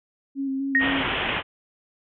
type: tone with vibrato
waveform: sine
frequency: 271.2 Hz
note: C#4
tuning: 38 cents flat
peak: -24 dBFS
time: 0.35-1.04 s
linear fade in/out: 50 ms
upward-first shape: square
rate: 4 Hz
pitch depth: 20 cents each way
type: tone with exponential decay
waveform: sine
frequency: 1864.7 Hz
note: A#6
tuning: in tune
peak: -14 dBFS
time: 0.75-1.18 s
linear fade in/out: 1 ms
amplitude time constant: 92 ms
type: low-pass noise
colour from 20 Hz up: white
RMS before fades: -26 dBFS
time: 0.79-1.43 s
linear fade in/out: 50 ms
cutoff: 3300 Hz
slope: 96 dB/octave
effects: none